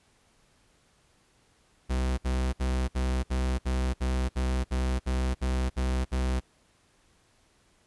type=tone bursts; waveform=45% pulse; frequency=64 Hz; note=C2; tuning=38 cents flat; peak=-25 dBFS; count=13; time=1.89-6.404 s; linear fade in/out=20 ms; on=290 ms; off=62 ms; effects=pink hiss -65 dBFS RMS until 7.86 s + resampled to 24000 Hz